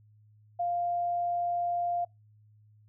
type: tone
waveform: sine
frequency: 698.5 Hz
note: F5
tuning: in tune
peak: -27 dBFS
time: 0.59-2.05 s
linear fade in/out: 10 ms
effects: noise-tail reverb RT60 0.2 s tail -26 dB re dry + added 106 Hz sine -57 dBFS peak until 2.88 s